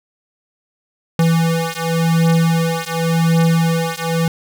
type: beating tone pair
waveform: square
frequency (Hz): 164.81 / 165.71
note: E3 / E3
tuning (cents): 0 / +9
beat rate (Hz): 0.9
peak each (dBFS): -17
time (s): 1.19-4.28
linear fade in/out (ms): 2
effects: none